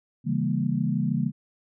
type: chord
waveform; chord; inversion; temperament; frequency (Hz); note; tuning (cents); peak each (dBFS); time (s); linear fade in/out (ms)
sine; C# diminished seventh; none; equal with one note detuned; 138.59 / 164.81 / 200 / 233.1; C#3 / E3 / G3 / Bb3; 0 / 0 / +35 / 0; -28; 0.24-1.32; 50
effects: none